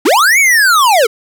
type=linear two-way sweep; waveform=square; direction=up then down; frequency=235 to 2297 to 413.9 Hz; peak=-7 dBFS; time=0.05-1.07 s; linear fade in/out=10 ms; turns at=0.39 s; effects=none